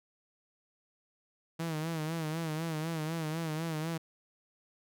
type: tone with vibrato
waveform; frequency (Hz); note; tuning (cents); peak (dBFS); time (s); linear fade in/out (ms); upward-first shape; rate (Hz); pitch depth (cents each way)
sawtooth; 160; D#3; +49; -29; 1.59-3.98; 10; sine; 4; 76
effects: none